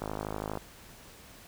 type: click train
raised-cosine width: 1 ms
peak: -20 dBFS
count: 30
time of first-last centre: 0.02-0.573 s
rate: 52.4 Hz
effects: pink hiss -52 dBFS RMS until 1.47 s